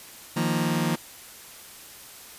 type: chord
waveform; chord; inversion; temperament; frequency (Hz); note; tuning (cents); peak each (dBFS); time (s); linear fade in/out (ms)
sawtooth; Eb suspended second; none; just; 155.56 / 175.01 / 233.3; Eb3 / F3 / Bb3; 0 / +4 / +2; -23; 0.36-0.96; 10
effects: white hiss -45 dBFS RMS until 2.38 s + resampled to 32000 Hz